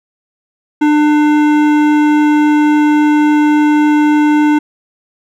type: tone with hard clipping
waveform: sine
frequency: 299.4 Hz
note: D4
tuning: 33 cents sharp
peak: -9 dBFS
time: 0.81-4.59 s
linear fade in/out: 10 ms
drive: 14 dB
effects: none